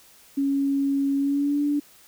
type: tone with pitch glide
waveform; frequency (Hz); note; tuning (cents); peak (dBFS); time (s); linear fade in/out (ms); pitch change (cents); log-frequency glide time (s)
sine; 277.2 to 290.5; C#4 to D4; 0 to -19; -20; 0.37-1.8; 10; +81; 1.17-1.62
effects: white hiss -53 dBFS RMS until 2.07 s